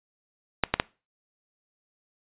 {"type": "clicks", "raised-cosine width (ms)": 0.3, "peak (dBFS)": -4, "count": 3, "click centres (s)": [0.637, 0.74, 0.799], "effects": ["noise-tail reverb RT60 0.3 s tail -22 dB re dry", "resampled to 8000 Hz"]}